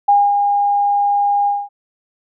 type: tone with ADSR envelope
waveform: sine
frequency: 812 Hz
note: G#5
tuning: 39 cents flat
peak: -7 dBFS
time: 0.08-1.69 s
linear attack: 9 ms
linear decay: 230 ms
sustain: -5 dB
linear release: 220 ms
effects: none